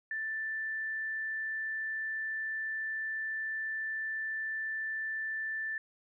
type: tone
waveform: sine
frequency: 1766 Hz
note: A6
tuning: 6 cents sharp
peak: -33 dBFS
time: 0.11-5.78 s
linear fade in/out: 2 ms
effects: none